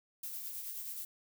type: noise with tremolo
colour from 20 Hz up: violet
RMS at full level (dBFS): -41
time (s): 0.23-1.05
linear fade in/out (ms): 5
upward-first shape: sine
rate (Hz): 9.4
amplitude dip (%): 35
effects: none